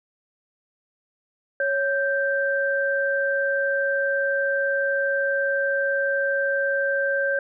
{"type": "tone pair together", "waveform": "sine", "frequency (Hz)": [554.4, 1568], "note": ["C#5", "G6"], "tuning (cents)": [0, 0], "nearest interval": "octave + tritone", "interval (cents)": 1800, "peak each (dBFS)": -23, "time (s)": [1.6, 7.39], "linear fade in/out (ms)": 2, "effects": []}